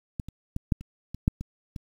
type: clicks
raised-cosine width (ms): 5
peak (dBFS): -18 / -26 / -17 / -9 / -28 / -23 / -8 / -21 / -23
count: 9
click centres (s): 0.198 / 0.286 / 0.564 / 0.722 / 0.81 / 1.146 / 1.279 / 1.41 / 1.762
effects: 8-bit